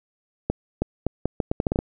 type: accelerating click train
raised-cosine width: 2 ms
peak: -8 dBFS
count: 11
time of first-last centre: 0.5-1.789 s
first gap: 320 ms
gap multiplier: 0.77
effects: none